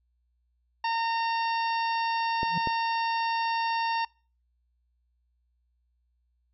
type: harmonic tone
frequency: 916 Hz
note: A#5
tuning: 31 cents flat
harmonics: 1 / 2 / 3 / 4 / 5 / 6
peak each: -26 / -35 / -36 / -43 / -41 / -43 dBFS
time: 0.84-4.05 s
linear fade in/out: 5 ms
type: clicks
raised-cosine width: 2 ms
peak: -19 dBFS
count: 2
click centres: 2.431 / 2.673 s
type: tone with exponential growth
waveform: triangle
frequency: 170 Hz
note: F3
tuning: 46 cents flat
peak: -24 dBFS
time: 2.46-2.58 s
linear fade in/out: 2 ms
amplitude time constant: 24 ms
effects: noise-tail reverb RT60 0.4 s tail -26 dB re dry + added 60 Hz sine -69 dBFS peak until 6.53 s